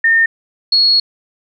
sine tone pair in turn, 1821 / 4331 Hz, A#6 / C#8, -41 / -41 cents, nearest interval octave + minor third, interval 1500 cents, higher second, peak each -8 dBFS, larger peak neither, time 0.04-0.26 / 0.72-1 s, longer second, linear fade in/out 5 ms, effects none

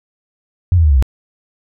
sine tone with pitch steps, 89.9 / 82.44 / 75.6 / 69.32 / 63.57 Hz, F#2 / E2 / D#2 / C#2 / C2, -49 / +1 / -49 / +1 / -49 cents, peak -7 dBFS, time 0.72-1.025 s, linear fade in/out 0 ms, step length 61 ms, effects none

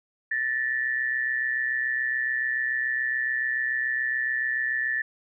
sine tone pair together, 1760 / 1887 Hz, A6 / A#6, 0 / +21 cents, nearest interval minor second, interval 121 cents, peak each -25 / -30 dBFS, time 0.31-5.02 s, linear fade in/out 5 ms, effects none

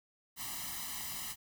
white noise with comb filter, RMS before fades -41 dBFS, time 0.36-1.36 s, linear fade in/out 50 ms, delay 1 ms, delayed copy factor +0.85, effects none

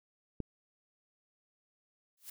click, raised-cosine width 3 ms, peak -23 dBFS, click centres 0.403 s
blue noise with exponential growth, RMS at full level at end -41 dBFS, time 2.17-2.3 s, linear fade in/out 5 ms, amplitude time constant 28 ms
effects none

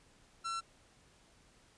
45% pulse tone, 1350 Hz, E6, 41 cents sharp, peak -36 dBFS, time 0.44-0.61 s, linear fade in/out 20 ms, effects pink hiss -65 dBFS RMS until 1.77 s + resampled to 22050 Hz

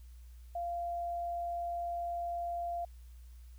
sine tone, 692 Hz, F5, 16 cents flat, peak -34 dBFS, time 0.55-2.85 s, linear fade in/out 5 ms, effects added 60 Hz sine -49 dBFS peak until 3.58 s + white hiss -69 dBFS RMS until 3.58 s

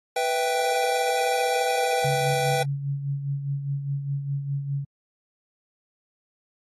square chord, E minor, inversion second, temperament equal, 493.9 / 659.3 / 784 Hz, B4 / E5 / G5, 0 / 0 / 0 cents, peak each -27 / -31 / -26 dBFS, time 0.16-2.63 s, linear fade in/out 5 ms
sine tone with tremolo, 140.1 Hz, C#3, 19 cents sharp, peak -23 dBFS, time 2.04-4.85 s, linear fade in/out 10 ms, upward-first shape sine, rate 4.9 Hz, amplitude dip 55%
effects AAC 32 kbps

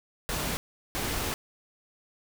pink noise bursts at uneven times, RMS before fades -31 dBFS, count 2, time 0.29-0.57 / 0.95-1.34 s, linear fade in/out 0 ms, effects none

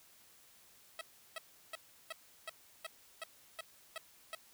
10% pulse tone bursts, 648 Hz, E5, 30 cents flat, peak -32 dBFS, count 10, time 0.99-4.35 s, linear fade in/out 2 ms, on 21 ms, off 350 ms, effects white hiss -63 dBFS RMS until 4.53 s

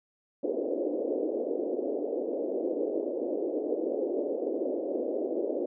white band-pass noise, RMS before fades -31 dBFS, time 0.43-5.66 s, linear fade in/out 5 ms, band 280 to 560 Hz, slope 48 dB/octave, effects none

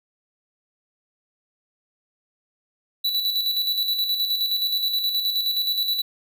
square tone with tremolo, 3951 Hz, B7, in tune, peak -20 dBFS, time 3.04-6.02 s, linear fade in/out 10 ms, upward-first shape square, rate 9.5 Hz, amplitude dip 45%, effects none

